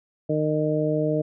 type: harmonic tone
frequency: 153.2 Hz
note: D#3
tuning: 27 cents flat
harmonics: 1 / 2 / 3 / 4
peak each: -26 / -26 / -26 / -26 dBFS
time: 0.29-1.22 s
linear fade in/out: 10 ms
effects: none